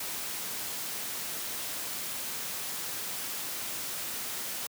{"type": "noise", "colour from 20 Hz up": "white", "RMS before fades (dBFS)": -36, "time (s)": [0, 4.67], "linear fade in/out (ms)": 5, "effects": ["high-pass 100 Hz 12 dB/octave"]}